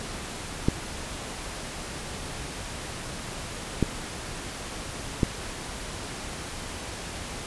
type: clicks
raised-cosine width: 3 ms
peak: -7 dBFS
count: 3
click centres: 0.685 / 3.827 / 5.232 s
effects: pink hiss -36 dBFS RMS until 7.46 s + resampled to 24000 Hz